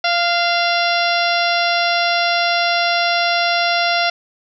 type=harmonic tone with a mistuned harmonic; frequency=690 Hz; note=F5; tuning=21 cents flat; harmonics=1 / 2 / 3 / 4 / 5 / 6 / 7 / 8; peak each=-18 / -21 / -23 / -24 / -25 / -26 / -26 / -27 dBFS; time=0.04-4.1 s; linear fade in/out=5 ms; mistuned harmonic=2; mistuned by=+26 cents; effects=none